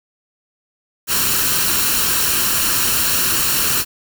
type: noise with comb filter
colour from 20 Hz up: white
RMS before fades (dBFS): -17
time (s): 1.07-3.85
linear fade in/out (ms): 50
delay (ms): 0.71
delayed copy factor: +0.55
effects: none